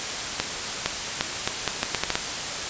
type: accelerating click train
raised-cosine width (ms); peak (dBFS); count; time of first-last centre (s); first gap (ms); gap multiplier
0.2; -4; 10; 0.4-2.155; 460; 0.76
effects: white hiss -29 dBFS RMS until 2.69 s + resampled to 16000 Hz